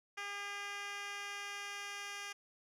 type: tone with band-pass filter sweep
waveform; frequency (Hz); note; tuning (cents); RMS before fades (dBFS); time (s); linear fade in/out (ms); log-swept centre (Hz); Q
10% pulse; 404.4; G#4; -46; -44; 0.17-2.33; 10; 2400 to 3800; 0.76
effects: none